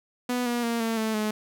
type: tone with pitch steps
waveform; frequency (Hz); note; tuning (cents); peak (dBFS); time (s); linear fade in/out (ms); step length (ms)
sawtooth; 246.9 / 239.9 / 233 / 226.4 / 220 / 213.7; B3 / A#3 / A#3 / A3 / A3 / G#3; 0 / +50 / -1 / +50 / 0 / +50; -21; 0.29-1.31; 5; 170
effects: none